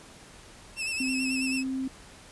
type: tone with vibrato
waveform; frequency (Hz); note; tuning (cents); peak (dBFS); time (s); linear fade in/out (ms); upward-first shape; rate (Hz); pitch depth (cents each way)
sawtooth; 2637; E7; 0; -26; 0.76-1.64; 50; sine; 9.2; 55
type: tone with pitch glide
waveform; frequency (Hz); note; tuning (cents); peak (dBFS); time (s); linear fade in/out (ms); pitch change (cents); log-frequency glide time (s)
sine; 261.6 to 263.6; C4 to C4; 0 to +13; -28; 1-1.88; 5; +13; 1.13-1.62
effects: pink hiss -50 dBFS RMS until 2.31 s + resampled to 24000 Hz